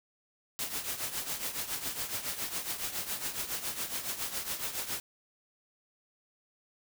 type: noise with tremolo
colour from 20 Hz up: white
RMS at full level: -33 dBFS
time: 0.59-5 s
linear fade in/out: 0 ms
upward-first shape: triangle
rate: 7.2 Hz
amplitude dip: 75%
effects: none